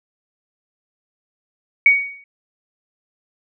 sine tone with exponential decay, 2243 Hz, C#7, 20 cents sharp, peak -5 dBFS, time 1.86-2.24 s, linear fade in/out 2 ms, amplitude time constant 81 ms, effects none

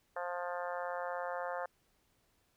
harmonic tone, 176.5 Hz, F3, 19 cents sharp, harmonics 3 / 4 / 5 / 6 / 7 / 8 / 9 / 10, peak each -40 / -42 / -44 / -46 / -47 / -48 / -49 / -50 dBFS, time 0.16-1.66 s, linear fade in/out 5 ms, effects pink hiss -74 dBFS RMS until 2.56 s

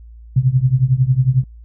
sine tone with tremolo, 129.3 Hz, C3, 20 cents flat, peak -7 dBFS, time 0.36-1.44 s, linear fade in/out 5 ms, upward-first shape triangle, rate 11 Hz, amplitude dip 95%, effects added 57 Hz sine -36 dBFS peak until 1.64 s

